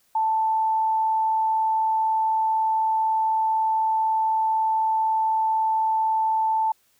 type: tone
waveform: sine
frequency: 882 Hz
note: A5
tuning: 4 cents sharp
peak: -19 dBFS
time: 0.15-6.72 s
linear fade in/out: 5 ms
effects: white hiss -64 dBFS RMS until 6.99 s